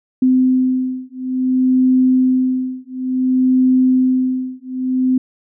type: beating tone pair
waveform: sine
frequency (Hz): 256.6 / 257.17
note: C4 / C4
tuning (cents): -34 / -30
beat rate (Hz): 0.57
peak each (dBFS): -15 / -15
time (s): 0.22-5.18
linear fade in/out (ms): 5
effects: none